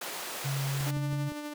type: high-pass noise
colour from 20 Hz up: pink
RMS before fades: -38 dBFS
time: 0.01-0.91 s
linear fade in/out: 5 ms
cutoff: 460 Hz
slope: 12 dB/octave
type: tone with pitch glide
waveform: sine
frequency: 137.4 to 140.37 Hz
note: C#3 to C#3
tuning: -15 to +22 cents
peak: -29 dBFS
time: 0.44-1.3 s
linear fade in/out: 20 ms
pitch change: +37 cents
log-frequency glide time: 0.65-1.17 s
type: clicks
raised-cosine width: 3 ms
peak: -31 dBFS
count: 4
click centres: 0.807 / 0.969 / 1.129 / 1.32 s
type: tone with tremolo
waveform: sawtooth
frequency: 296.4 Hz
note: D4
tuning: 16 cents sharp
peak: -31 dBFS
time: 0.86-1.54 s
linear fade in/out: 10 ms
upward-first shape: sine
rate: 12 Hz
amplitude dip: 35%
effects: none